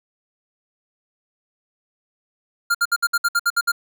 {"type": "tone bursts", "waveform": "square", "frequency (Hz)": 1400, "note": "F6", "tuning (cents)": 4, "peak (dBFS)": -16, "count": 10, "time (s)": [2.7, 3.719], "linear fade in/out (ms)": 10, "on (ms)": 47, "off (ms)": 61, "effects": []}